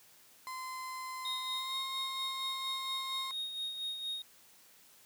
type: tone with pitch glide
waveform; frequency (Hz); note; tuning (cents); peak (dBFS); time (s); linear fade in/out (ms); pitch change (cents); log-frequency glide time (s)
35% pulse; 1032 to 1062.2; C6 to C6; -24 to +26; -38; 0.47-3.31; 0; +50; 1.51-1.8
type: tone with tremolo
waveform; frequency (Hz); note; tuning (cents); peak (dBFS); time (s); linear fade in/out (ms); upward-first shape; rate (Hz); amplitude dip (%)
triangle; 3729; A#7; 0; -33; 1.25-4.22; 2; sine; 4.3; 50
effects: white hiss -61 dBFS RMS until 5.05 s + high-pass 80 Hz 12 dB/octave